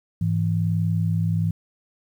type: tone pair together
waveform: sine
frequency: 103.82 / 164.81 Hz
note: G#2 / E3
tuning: 0 / 0 cents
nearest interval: minor sixth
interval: 800 cents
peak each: -22 dBFS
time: 0.21-1.51 s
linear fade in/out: 5 ms
effects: 9-bit